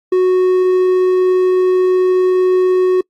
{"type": "tone", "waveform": "triangle", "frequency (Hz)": 368.5, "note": "F#4", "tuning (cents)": -7, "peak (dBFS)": -7, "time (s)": [0.12, 3.01], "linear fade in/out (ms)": 5, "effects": ["noise-tail reverb RT60 0.1 s tail -26 dB re dry", "AAC 48 kbps"]}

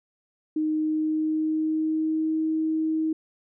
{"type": "tone with pitch glide", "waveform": "sine", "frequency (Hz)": [310, 316.5], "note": ["D#4", "D#4"], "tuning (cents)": [-6, 30], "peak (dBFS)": -22, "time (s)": [0.56, 3.13], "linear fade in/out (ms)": 5, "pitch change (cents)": 36, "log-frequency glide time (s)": [0.73, 2.39], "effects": []}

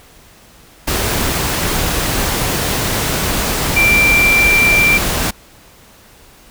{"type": "tone in noise", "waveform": "sine", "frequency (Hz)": 2357, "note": "D7", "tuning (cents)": 6, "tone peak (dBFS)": -9, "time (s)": [3.76, 4.98], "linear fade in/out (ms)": 10, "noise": "pink", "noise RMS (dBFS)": -17, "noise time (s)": [0.87, 5.31], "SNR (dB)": 5, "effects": ["pink hiss -44 dBFS RMS until 6.5 s"]}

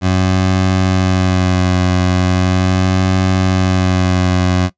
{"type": "tone with vibrato", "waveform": "20% pulse", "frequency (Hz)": 92.4, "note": "F#2", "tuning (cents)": -2, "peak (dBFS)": -6, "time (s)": [0.01, 4.7], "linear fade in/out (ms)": 50, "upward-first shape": "sine", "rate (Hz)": 0.39, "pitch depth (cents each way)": 25, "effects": ["noise-tail reverb RT60 0.1 s tail -19 dB re dry", "resampled to 16000 Hz"]}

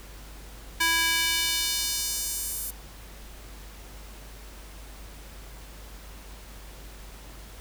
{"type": "tone with high-pass filter sweep", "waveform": "square", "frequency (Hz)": 329.8, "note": "E4", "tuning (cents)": 1, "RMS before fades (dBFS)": -27, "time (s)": [0.8, 2.71], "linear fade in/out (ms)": 10, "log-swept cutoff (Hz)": [1500, 11000], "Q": 1.1, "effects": ["added 50 Hz sine -43 dBFS peak until 7.6 s", "pink hiss -48 dBFS RMS until 7.6 s"]}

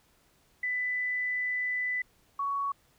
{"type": "tone pair in turn", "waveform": "sine", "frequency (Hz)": [1994, 1119.1], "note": ["B6", "C#6"], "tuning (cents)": [16, 16], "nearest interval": "minor seventh", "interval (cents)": 1000, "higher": "first", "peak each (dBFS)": -28, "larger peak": "neither", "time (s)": [[0.63, 2.02], [2.39, 2.72]], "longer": "first", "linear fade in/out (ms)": 5, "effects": ["pink hiss -66 dBFS RMS until 2.98 s"]}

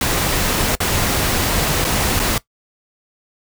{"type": "noise with dropouts", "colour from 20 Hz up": "pink", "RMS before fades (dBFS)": -18, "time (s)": [0.01, 2.38], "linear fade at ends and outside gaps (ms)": 2, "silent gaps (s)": [[0.753, 0.803], [1.845, 1.849], [2.194, 2.198]], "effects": ["noise-tail reverb RT60 0.1 s tail -18 dB re dry"]}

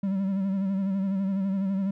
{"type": "tone with vibrato", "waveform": "triangle", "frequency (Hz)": 194, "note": "G3", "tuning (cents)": -18, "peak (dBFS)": -22, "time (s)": [0.03, 1.91], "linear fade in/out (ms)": 5, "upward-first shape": "sine", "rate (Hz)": 12, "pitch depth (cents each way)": 49, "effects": []}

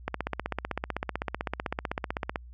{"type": "click train", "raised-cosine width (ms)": 0.5, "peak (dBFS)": -14, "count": 37, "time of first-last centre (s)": [0.08, 2.358], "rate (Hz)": 15.8, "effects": ["added 60 Hz sine -44 dBFS peak until 2.53 s"]}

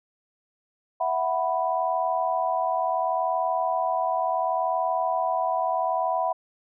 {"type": "chord", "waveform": "sine", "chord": "E suspended second", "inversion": "none", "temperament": "equal", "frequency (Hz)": [659.3, 740, 987.8], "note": ["E5", "F#5", "B5"], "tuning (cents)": [0, 0, 0], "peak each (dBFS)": [-27, -26, -27], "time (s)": [1, 6.33], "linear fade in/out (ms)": 10, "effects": []}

